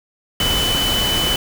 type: tone in noise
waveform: sine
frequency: 3000 Hz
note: F#7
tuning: 23 cents sharp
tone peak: -18 dBFS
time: 0.4-1.36 s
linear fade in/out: 2 ms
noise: pink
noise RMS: -21 dBFS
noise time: 0.4-1.36 s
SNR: 0 dB
effects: none